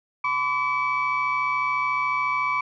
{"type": "tone cluster", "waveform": "sine", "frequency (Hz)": [1012, 1146, 2295], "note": ["B5", "D6", "D7"], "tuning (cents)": [42, -43, -40], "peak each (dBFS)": -25, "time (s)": [0.24, 2.61], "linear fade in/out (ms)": 5, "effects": ["tanh soft clip ceiling -15 dBFS"]}